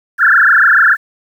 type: tone with frequency modulation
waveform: sine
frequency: 1560 Hz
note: G6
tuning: 9 cents flat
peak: -5 dBFS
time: 0.18-0.97 s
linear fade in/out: 50 ms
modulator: 26.9 Hz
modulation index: 7.8
effects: 7-bit